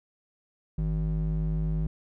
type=ring-modulated tone; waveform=triangle; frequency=104.1 Hz; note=G#2; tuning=5 cents sharp; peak=-20 dBFS; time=0.78-1.87 s; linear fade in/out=5 ms; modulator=54.3 Hz; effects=none